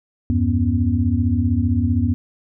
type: tone cluster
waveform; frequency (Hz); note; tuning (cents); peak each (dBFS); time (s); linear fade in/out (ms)
sine; 82.8 / 98.3 / 242.6 / 275.5; E2 / G2 / B3 / C#4; +8 / +5 / -31 / -11; -21 / -19 / -20 / -27; 0.3-2.14; 0
effects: none